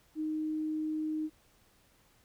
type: tone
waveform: sine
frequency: 310.4 Hz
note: D#4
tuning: 4 cents flat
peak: -31 dBFS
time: 0.15-1.3 s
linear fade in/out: 50 ms
effects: pink hiss -66 dBFS RMS until 2.24 s